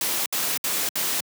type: noise bursts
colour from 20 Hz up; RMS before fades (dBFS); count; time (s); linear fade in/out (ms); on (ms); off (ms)
white; -25; 4; 0.01-1.205; 2; 250; 65
effects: high-pass 150 Hz 12 dB/octave